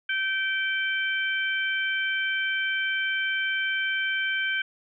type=harmonic tone; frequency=775 Hz; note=G5; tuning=20 cents flat; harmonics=2 / 3 / 4; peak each=-26 / -30 / -32 dBFS; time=0.09-4.62 s; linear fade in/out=5 ms; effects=none